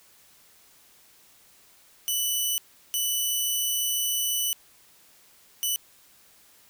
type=tone bursts at uneven times; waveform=10% pulse; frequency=2978 Hz; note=F#7; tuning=11 cents sharp; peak=-16 dBFS; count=3; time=2.08-2.58 / 2.94-4.53 / 5.63-5.76 s; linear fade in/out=0 ms; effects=white hiss -57 dBFS RMS until 6.69 s